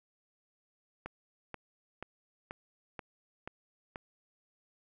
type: click train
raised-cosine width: 0.5 ms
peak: -25 dBFS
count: 7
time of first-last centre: 1.06-3.959 s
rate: 2.07 Hz
effects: none